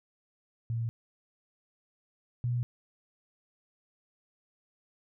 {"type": "tone pair in turn", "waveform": "sine", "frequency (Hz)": [115.5, 121.49], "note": ["A#2", "B2"], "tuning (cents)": [-16, -28], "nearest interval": "minor second", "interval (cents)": 88, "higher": "second", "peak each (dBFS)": [-29, -27], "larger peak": "second", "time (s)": [[0.7, 0.89], [2.44, 2.63]], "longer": "neither", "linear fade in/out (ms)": 0, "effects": []}